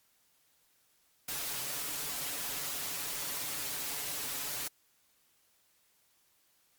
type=noise with comb filter; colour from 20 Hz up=white; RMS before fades=-37 dBFS; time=1.28-4.68 s; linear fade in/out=5 ms; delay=7 ms; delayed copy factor=+0.75; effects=white hiss -70 dBFS RMS until 6.78 s + MP3 96 kbps